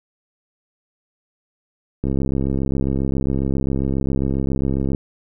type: click train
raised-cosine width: 3 ms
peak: -9 dBFS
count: 197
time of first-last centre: 2.04-4.948 s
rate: 67.4 Hz
effects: none